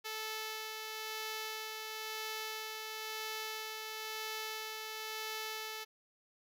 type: tone with tremolo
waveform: 5% pulse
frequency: 436.9 Hz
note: A4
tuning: 12 cents flat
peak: -27 dBFS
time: 0.04-5.85 s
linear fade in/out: 20 ms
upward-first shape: sine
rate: 0.99 Hz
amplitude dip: 30%
effects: none